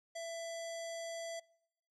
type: tone with low-pass filter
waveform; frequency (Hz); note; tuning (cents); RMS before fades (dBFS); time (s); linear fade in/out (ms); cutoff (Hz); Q
square; 666; E5; +18; -43; 0.15-1.4; 10; 7300; 2.3
effects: noise-tail reverb RT60 0.8 s tail -24 dB re dry